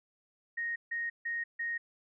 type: tone bursts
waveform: sine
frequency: 1864.7 Hz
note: A#6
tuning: in tune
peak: -32 dBFS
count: 4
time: 0.57-1.78 s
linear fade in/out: 10 ms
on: 190 ms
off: 150 ms
effects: none